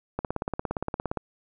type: click train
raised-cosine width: 1 ms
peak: -14 dBFS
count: 18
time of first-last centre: 0.19-1.173 s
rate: 17.3 Hz
effects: none